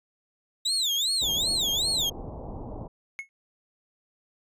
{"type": "tone with vibrato", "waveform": "35% pulse", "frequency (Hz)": 3729, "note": "A#7", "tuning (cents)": 0, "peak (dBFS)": -22, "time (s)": [0.65, 2.1], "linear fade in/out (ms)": 10, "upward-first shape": "sine", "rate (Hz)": 2.6, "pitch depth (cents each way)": 260}
{"type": "low-pass noise", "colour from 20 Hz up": "pink", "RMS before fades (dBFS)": -38, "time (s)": [1.21, 2.88], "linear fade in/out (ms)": 10, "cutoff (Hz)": 940, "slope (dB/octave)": 48}
{"type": "tone with exponential decay", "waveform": "triangle", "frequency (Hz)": 2184, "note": "C#7", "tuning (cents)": -26, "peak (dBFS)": -26, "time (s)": [3.19, 3.29], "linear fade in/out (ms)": 0, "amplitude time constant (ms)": 20}
{"effects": ["resampled to 32000 Hz"]}